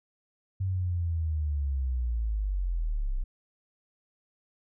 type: linear sweep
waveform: sine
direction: down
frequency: 96.3 to 30.15 Hz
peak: -26 dBFS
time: 0.6-3.24 s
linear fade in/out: 10 ms
effects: none